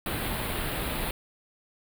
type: band-stop noise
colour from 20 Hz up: pink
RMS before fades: -31 dBFS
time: 0.06-1.11 s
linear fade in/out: 2 ms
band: 4200 to 9000 Hz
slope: 48 dB/octave
effects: none